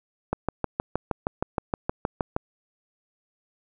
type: click train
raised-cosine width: 1 ms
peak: -10 dBFS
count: 14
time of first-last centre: 0.33-2.364 s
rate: 6.39 Hz
effects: none